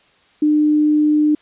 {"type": "tone", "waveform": "sine", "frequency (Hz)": 301.3, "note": "D4", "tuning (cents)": 44, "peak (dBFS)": -11, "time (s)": [0.42, 1.35], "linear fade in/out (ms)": 5, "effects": ["white hiss -54 dBFS RMS until 1.41 s", "resampled to 8000 Hz"]}